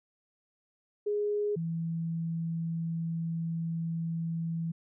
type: tone pair in turn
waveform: sine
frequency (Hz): 414.8 / 165.28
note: G#4 / E3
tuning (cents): -2 / +5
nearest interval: octave + major third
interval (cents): 1593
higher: first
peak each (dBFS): -27 / -30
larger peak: first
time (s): 1.06-1.56 / 1.56-4.72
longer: second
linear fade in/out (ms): 10
effects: none